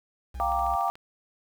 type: tone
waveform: triangle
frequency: 62.7 Hz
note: B1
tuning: 27 cents sharp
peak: -32 dBFS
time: 0.34-0.76 s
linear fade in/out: 10 ms
type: chord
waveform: sine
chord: G minor seventh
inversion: third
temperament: equal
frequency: 698.5 / 784 / 932.3 / 1174.7 Hz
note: F5 / G5 / Bb5 / D6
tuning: 0 / 0 / 0 / 0 cents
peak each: -29 / -28 / -32 / -29 dBFS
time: 0.4-0.9 s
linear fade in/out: 0 ms
type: click train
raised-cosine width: 0.3 ms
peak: -32 dBFS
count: 7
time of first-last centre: 0.52-0.955 s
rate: 13.8 Hz
effects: 8-bit